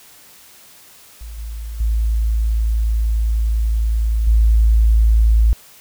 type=tone with level steps; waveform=sine; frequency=55.2 Hz; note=A1; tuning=6 cents sharp; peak=-29 / -25 / -14 / -9 dBFS; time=1.21-5.53 s; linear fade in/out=0 ms; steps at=1.38 / 1.8 / 4.27 s; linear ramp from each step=5 ms; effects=white hiss -45 dBFS RMS until 5.8 s